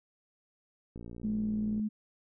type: click train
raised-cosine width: 3 ms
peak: -32 dBFS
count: 50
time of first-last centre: 0.96-1.796 s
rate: 58.6 Hz
type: tone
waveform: sine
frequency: 213.6 Hz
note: G#3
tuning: 49 cents sharp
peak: -29 dBFS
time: 1.23-1.89 s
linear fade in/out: 20 ms
effects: none